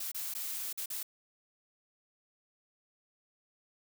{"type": "noise with dropouts", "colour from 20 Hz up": "blue", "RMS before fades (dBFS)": -38, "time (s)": [0, 1.03], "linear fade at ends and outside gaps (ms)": 5, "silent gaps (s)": [[0.117, 0.145], [0.339, 0.349], [0.729, 0.775], [0.859, 0.901]], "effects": []}